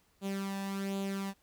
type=tone with flanger; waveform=sawtooth; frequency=196 Hz; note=G3; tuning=in tune; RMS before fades=-36 dBFS; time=0.21-1.34 s; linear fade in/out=50 ms; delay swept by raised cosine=0.27 to 1.15 ms; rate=1.3 Hz; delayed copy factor=+0.6; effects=pink hiss -70 dBFS RMS until 1.42 s